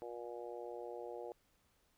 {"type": "harmonic tone", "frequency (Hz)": 119.5, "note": "A#2", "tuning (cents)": 43, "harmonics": [3, 4, 5, 6, 7], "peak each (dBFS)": [-49, -47, -51, -53, -54], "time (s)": [0.02, 1.32], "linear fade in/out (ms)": 0, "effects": ["pink hiss -75 dBFS RMS until 1.97 s"]}